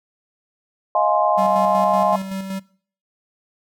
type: chord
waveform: sine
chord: F minor seventh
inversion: third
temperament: just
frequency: 628.6 / 698.5 / 838.1 / 1047.7 Hz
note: Eb5 / F5 / Ab5 / C6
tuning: +18 / 0 / +16 / +2 cents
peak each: -20 dBFS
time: 0.95-2.16 s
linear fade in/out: 2 ms
type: tone with tremolo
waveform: square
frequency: 192.4 Hz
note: G3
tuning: 32 cents flat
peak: -25 dBFS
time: 1.37-2.6 s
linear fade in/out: 20 ms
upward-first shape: square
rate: 5.3 Hz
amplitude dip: 45%
effects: noise-tail reverb RT60 0.5 s tail -21 dB re dry